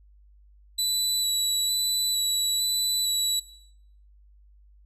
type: tone with vibrato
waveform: 25% pulse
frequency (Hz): 3951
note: B7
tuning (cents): 0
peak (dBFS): -19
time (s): 0.78-3.4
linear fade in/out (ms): 10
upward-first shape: square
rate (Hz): 1.1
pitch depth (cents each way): 11
effects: noise-tail reverb RT60 0.7 s tail -18 dB re dry + added 50 Hz sine -52 dBFS peak until 4.85 s